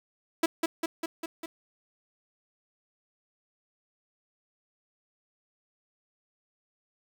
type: tone with echo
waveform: sawtooth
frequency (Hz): 328.6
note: E4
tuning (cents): -5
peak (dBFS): -17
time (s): 0.43-0.46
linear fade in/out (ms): 5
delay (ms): 200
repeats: 5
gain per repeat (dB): -3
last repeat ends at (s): 1.46
effects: 8-bit